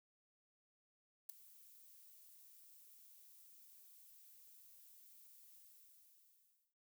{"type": "noise with ADSR envelope", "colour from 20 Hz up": "violet", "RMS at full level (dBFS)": -42, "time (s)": [1.29, 6.75], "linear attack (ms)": 8, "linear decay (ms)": 3, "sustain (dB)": -21, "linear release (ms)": 1200, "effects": []}